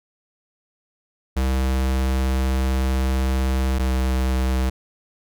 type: tone pair in turn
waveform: square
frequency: 65.41 / 64.62 Hz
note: C2 / C2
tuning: 0 / -21 cents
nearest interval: unison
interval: 21 cents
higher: first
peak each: -19 dBFS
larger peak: neither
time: 1.36-3.79 / 3.79-4.7 s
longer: first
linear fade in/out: 10 ms
effects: none